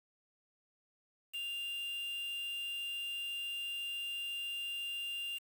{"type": "tone with quantisation", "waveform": "triangle", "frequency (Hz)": 2794, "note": "F7", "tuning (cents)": 0, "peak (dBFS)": -36, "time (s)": [1.33, 5.39], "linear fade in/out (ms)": 20, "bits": 8, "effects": []}